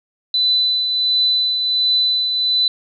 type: tone with tremolo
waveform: sine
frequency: 4000 Hz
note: B7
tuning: 21 cents sharp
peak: -12 dBFS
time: 0.34-2.68 s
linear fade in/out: 2 ms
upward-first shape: triangle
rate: 1.4 Hz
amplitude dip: 45%
effects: none